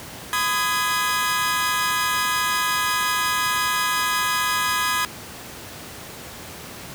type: chord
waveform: sawtooth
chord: G# minor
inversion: first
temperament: equal with one note detuned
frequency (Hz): 1008.5 / 1244.5 / 1661.2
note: B5 / D#6 / G#6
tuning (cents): +36 / 0 / 0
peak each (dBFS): -21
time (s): 0.33-5.05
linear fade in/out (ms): 0
effects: pink hiss -37 dBFS RMS until 6.94 s + high-pass 80 Hz 12 dB/octave